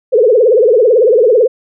sine tone with vibrato, 466.2 Hz, A#4, in tune, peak -5 dBFS, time 0.12-1.48 s, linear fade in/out 20 ms, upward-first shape triangle, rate 18 Hz, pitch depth 250 cents each way, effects none

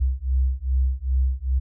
sine beating tone pair, 63.8 / 66.3 Hz, C2 / C2, -43 / +23 cents, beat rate 2.5 Hz, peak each -22 / -22 dBFS, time 0-1.6 s, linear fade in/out 20 ms, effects none

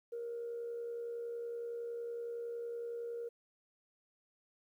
sine tone with amplitude modulation, 470 Hz, A#4, 14 cents sharp, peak -36 dBFS, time 0.12-3.29 s, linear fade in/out 10 ms, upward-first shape sine, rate 70.8 Hz, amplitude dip 40%, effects tanh soft clip ceiling -34 dBFS + 12-bit

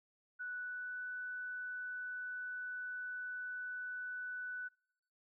sine tone with pitch glide, 1480 to 1490.3 Hz, F#6 to F#6, 0 to +12 cents, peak -40 dBFS, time 0.39-4.69 s, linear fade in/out 20 ms, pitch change +12 cents, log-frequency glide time 0.55-1.04 s, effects noise-tail reverb RT60 0.8 s tail -26 dB re dry

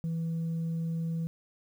sine tone, 164.6 Hz, E3, 2 cents flat, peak -27 dBFS, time 0.04-1.27 s, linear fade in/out 0 ms, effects tanh soft clip ceiling -28 dBFS + 10-bit

